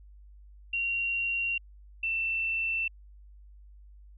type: tone pair in turn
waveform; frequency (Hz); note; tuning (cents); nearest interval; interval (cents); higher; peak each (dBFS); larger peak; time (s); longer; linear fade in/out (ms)
sine; 2754 / 2679; F7 / E7; -25 / +27; unison; 48; first; -27; neither; 0.73-1.58 / 2.03-2.88; neither; 5
effects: added 50 Hz sine -49 dBFS peak until 4.17 s